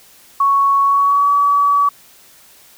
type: tone with pitch glide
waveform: sine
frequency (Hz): 1111 to 1140.9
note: C#6 to C#6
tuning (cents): +4 to +50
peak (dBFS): -10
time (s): 0.4-1.89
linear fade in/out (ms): 5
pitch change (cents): +46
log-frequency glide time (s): 0.83-1.31
effects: white hiss -46 dBFS RMS until 2.77 s